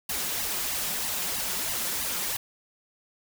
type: noise with flanger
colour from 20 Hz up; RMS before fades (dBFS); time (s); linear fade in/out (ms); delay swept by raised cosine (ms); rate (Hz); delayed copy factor
white; -30; 0.09-2.37; 5; 1 to 5.7; 3.1; +0.9
effects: none